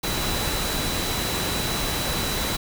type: tone in noise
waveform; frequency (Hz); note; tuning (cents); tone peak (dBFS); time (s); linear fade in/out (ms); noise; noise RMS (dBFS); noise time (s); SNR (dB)
sine; 3951; B7; 0; -32; 0.03-2.57; 10; pink; -26; 0.03-2.57; -9
effects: none